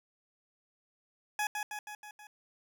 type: tone with echo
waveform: 20% pulse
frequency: 840 Hz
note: G#5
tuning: 19 cents sharp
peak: -25 dBFS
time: 1.39-1.47 s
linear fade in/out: 2 ms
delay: 160 ms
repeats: 5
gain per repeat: -4 dB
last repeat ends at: 2.27 s
effects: none